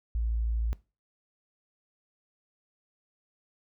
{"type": "tone", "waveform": "sine", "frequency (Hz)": 56.5, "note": "A1", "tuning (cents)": 47, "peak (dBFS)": -26, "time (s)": [0.15, 0.73], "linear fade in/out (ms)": 0, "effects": ["noise-tail reverb RT60 0.3 s tail -20 dB re dry"]}